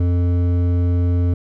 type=tone with hard clipping; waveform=triangle; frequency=88 Hz; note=F2; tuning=14 cents sharp; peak=-16 dBFS; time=0-1.34 s; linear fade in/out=5 ms; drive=14 dB; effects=none